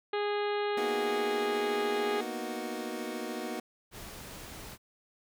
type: harmonic tone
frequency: 412.5 Hz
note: G#4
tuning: 12 cents flat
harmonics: 1 / 2 / 3 / 4 / 5 / 6 / 7 / 8 / 9 / 10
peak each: -30 / -36 / -40 / -42 / -44 / -46 / -47 / -48 / -49 / -50 dBFS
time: 0.13-2.21 s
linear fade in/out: 5 ms
type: chord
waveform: 25% pulse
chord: B major seventh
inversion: third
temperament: equal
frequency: 233.1 / 246.9 / 311.1 / 370 Hz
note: A#3 / B3 / D#4 / F#4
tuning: 0 / 0 / 0 / 0 cents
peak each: -37 / -38 / -37 / -36 dBFS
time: 0.77-3.6 s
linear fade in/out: 5 ms
type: noise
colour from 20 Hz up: pink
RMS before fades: -45 dBFS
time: 3.91-4.78 s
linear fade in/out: 50 ms
effects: none